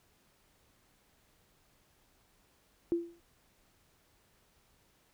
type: tone with exponential decay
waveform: sine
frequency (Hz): 340.6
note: F4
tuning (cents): -43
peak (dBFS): -24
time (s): 2.92-3.2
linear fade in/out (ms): 0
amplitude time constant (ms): 60
effects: pink hiss -69 dBFS RMS until 5.13 s